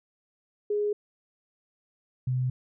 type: tone pair in turn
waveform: sine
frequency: 415.3 / 127.38 Hz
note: G#4 / C3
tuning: 0 / -46 cents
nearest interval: octave + minor sixth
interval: 2046 cents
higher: first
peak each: -24 dBFS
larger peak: neither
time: 0.7-0.93 / 2.27-2.5 s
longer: neither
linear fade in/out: 5 ms
effects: none